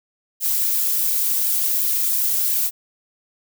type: noise with flanger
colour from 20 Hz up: violet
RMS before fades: -20 dBFS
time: 0.4-2.71 s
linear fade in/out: 50 ms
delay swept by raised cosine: 1.4 to 4.2 ms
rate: 2.8 Hz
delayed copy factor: -0.95
effects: none